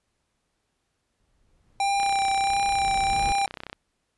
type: noise with exponential growth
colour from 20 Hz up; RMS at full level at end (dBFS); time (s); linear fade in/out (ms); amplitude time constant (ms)
brown; -30; 1.2-3.32; 0; 460
type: tone with vibrato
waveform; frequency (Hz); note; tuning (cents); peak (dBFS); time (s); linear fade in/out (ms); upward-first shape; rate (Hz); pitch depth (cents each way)
square; 791; G5; +15; -22; 1.8-3.46; 2; sine; 1.5; 16
type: click train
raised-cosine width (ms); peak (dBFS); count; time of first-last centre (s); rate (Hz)
0.3; -19; 56; 2-3.73; 31.8
effects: pink hiss -75 dBFS RMS until 4.17 s + resampled to 24000 Hz